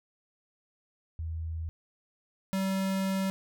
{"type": "tone pair in turn", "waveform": ["sine", "square"], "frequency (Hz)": [81.1, 192.11], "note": ["E2", "G3"], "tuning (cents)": [-28, -35], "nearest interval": "octave + minor third", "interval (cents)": 1493, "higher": "second", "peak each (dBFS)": [-32, -28], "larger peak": "second", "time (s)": [[1.19, 1.69], [2.53, 3.3]], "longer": "second", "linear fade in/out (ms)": 0, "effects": []}